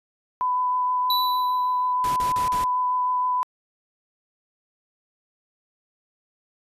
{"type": "tone with vibrato", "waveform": "sine", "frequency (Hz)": 1000, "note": "B5", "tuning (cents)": 21, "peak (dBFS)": -20, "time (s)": [0.41, 3.43], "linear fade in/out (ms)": 0, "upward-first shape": "triangle", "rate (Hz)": 6.4, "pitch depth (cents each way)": 11}
{"type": "tone with exponential decay", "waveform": "square", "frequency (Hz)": 3951, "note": "B7", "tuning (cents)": 0, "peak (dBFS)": -21, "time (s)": [1.1, 1.93], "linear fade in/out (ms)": 2, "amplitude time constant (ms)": 180}
{"type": "noise bursts", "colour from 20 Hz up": "pink", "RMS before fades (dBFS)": -34, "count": 4, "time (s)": [2.04, 2.64], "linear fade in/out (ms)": 0, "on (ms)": 120, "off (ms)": 40}
{"effects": ["resampled to 32000 Hz"]}